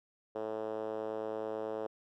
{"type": "tone with band-pass filter", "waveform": "5% pulse", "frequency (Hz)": 109.2, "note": "A2", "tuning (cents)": -13, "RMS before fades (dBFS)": -38, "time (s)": [0.35, 1.87], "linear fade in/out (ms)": 5, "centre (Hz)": 480, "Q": 2.8, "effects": []}